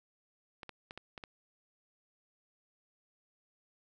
clicks, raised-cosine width 0.3 ms, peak -28 dBFS, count 6, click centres 0.632 / 0.693 / 0.909 / 0.976 / 1.178 / 1.238 s, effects none

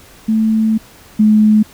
sine tone pair in turn, 220 / 214 Hz, A3 / A3, 0 / -48 cents, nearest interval unison, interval 48 cents, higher first, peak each -10 / -6 dBFS, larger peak second, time 0.28-0.78 / 1.19-1.63 s, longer first, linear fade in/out 10 ms, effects pink hiss -42 dBFS RMS until 1.73 s

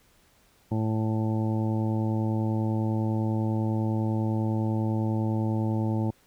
harmonic tone, 110 Hz, A2, in tune, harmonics 1 / 2 / 3 / 4 / 5 / 6 / 7 / 8, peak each -26 / -29 / -32 / -43 / -39 / -47 / -42 / -40 dBFS, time 0.71-6.11 s, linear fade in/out 10 ms, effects pink hiss -62 dBFS RMS until 6.26 s

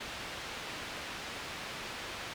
white low-pass noise, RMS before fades -42 dBFS, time 0-2.34 s, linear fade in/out 10 ms, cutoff 3200 Hz, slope 12 dB/octave, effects none

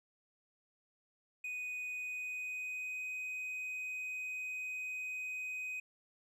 triangle tone with pitch glide, 2489 to 2508 Hz, D#7 to D#7, 0 to +13 cents, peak -37 dBFS, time 1.44-5.8 s, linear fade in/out 5 ms, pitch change +13 cents, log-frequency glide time 1.89-3.06 s, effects none

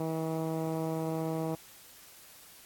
10% pulse tone with low-pass filter, 160.8 Hz, E3, 43 cents flat, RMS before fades -33 dBFS, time 0-1.55 s, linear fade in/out 2 ms, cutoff 770 Hz, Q 0.64, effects white hiss -54 dBFS RMS until 2.65 s + AAC 64 kbps

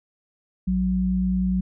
sine tone pair together, 58.53 / 185.3 Hz, A#1 / F#3, +8 / +3 cents, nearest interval octave + minor sixth, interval 1995 cents, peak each -27 / -20 dBFS, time 0.67-1.61 s, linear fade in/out 10 ms, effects none

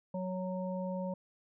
harmonic tone, 185 Hz, F#3, in tune, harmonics 1 / 3 / 5, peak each -36 / -38 / -45 dBFS, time 0.14-1.14 s, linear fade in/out 5 ms, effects none

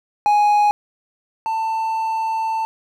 triangle tone pair in turn, 831 / 890.6 Hz, G#5 / A5, +1 / +21 cents, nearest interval minor second, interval 120 cents, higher second, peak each -10 / -17 dBFS, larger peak first, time 0.26-0.71 / 1.46-2.65 s, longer second, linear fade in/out 0 ms, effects none

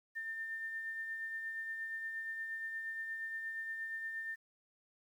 sine tone with tremolo, 1800 Hz, A6, 39 cents sharp, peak -37 dBFS, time 0.15-4.36 s, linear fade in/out 20 ms, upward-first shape triangle, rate 8.5 Hz, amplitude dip 40%, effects 11-bit

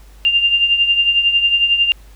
sine tone with tremolo, 2794 Hz, F7, in tune, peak -8 dBFS, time 0.25-1.92 s, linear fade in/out 0 ms, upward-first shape triangle, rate 11 Hz, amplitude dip 70%, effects added 50 Hz sine -39 dBFS peak until 2.15 s + pink hiss -50 dBFS RMS until 2.15 s

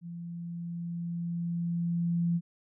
sine tone with level ramp, 170.8 Hz, F3, 38 cents flat, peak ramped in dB -38 to -24 dBFS, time 0.01-2.41 s, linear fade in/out 50 ms, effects none

